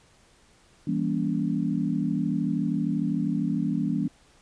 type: chord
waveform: sine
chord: E diminished seventh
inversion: none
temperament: just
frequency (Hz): 164.81 / 197.78 / 237.3 / 284.8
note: E3 / G3 / Bb3 / Db4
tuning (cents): 0 / +16 / +31 / +47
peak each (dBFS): -29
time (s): 0.87-4.08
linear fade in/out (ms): 5
effects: pink hiss -59 dBFS RMS until 4.41 s + resampled to 22050 Hz